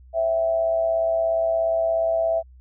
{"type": "tone with amplitude modulation", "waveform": "sine", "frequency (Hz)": 659.3, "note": "E5", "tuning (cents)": 0, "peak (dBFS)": -16, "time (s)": [0.13, 2.43], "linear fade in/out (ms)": 50, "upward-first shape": "sine", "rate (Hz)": 117, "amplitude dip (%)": 55, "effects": ["added 63 Hz sine -45 dBFS peak until 2.6 s"]}